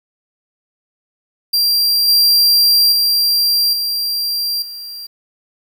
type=tone with level steps; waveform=45% pulse; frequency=4743 Hz; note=D8; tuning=16 cents sharp; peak=-11 / -8 / -11 / -16 / -27 dBFS; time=1.53-5.07 s; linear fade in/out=10 ms; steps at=2.08 / 2.92 / 3.73 / 4.62 s; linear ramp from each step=2 ms; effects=8-bit